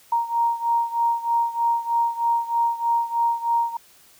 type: beating tone pair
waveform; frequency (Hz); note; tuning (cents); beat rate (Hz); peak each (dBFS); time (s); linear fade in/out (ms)
sine; 932.3 / 935.5; A#5 / A#5; 0 / +6; 3.2; -21 / -24; 0.12-3.77; 5
effects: white hiss -53 dBFS RMS until 4.19 s